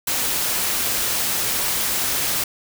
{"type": "noise", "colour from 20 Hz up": "white", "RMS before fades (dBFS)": -22, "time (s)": [0.07, 2.44], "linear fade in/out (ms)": 5, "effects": []}